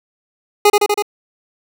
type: tone with echo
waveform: 25% pulse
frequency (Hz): 413.5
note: G#4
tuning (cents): -8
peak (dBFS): -3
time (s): 0.65-0.7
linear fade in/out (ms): 5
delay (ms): 81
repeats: 4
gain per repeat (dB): -2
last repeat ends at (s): 1.024
effects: none